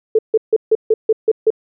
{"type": "tone bursts", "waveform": "sine", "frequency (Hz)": 440, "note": "A4", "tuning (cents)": 0, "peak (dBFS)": -8, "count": 8, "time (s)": [0.15, 1.504], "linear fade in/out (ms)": 5, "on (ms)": 38, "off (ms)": 150, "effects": []}